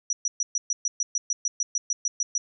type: tone bursts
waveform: sine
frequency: 5830 Hz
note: F#8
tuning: 26 cents flat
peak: -22 dBFS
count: 16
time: 0.1-2.38 s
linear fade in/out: 2 ms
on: 30 ms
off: 120 ms
effects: none